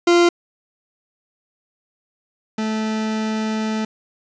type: tone pair in turn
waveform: 40% pulse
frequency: 346.4 / 218.2 Hz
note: F4 / A3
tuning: -14 / -14 cents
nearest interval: minor sixth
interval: 800 cents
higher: first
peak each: -10 / -19 dBFS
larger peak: first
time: 0.07-0.29 / 2.58-3.85 s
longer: second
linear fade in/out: 5 ms
effects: resampled to 16000 Hz + 7-bit